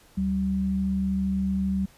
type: tone pair together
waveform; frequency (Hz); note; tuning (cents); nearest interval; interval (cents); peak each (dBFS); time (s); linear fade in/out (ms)
sine; 73.3 / 192.1; D2 / G3; -3 / -35; octave + perfect fourth; 1668; -32 / -23; 0.17-1.86; 10
effects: pink hiss -56 dBFS RMS until 1.97 s + resampled to 32000 Hz